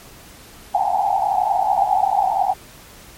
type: band-pass noise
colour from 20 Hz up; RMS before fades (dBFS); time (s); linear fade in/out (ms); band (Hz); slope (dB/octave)
white; -18; 0.74-2.54; 10; 730 to 840; 96
effects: pink hiss -43 dBFS RMS until 3.17 s + MP3 64 kbps